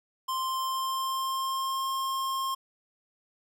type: tone with pitch glide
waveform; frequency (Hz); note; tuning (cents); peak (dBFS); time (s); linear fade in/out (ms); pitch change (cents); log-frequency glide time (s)
square; 1046.5 to 1067.3; C6 to C6; 0 to +34; -29; 0.28-2.55; 10; +34; 0.39-1.87
effects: none